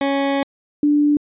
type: tone pair in turn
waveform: 20% pulse / sine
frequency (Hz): 277.2 / 293.7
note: C#4 / D4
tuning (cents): 0 / 0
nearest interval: minor second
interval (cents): 100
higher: second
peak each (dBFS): -12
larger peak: neither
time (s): 0.01-0.43 / 0.83-1.17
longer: first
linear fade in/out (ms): 2
effects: resampled to 8000 Hz